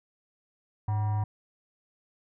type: tone with frequency modulation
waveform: sine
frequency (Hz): 103.83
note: G#2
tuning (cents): 0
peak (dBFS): -23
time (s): 0.88-1.24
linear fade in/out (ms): 5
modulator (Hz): 857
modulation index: 0.36
effects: tanh soft clip ceiling -23 dBFS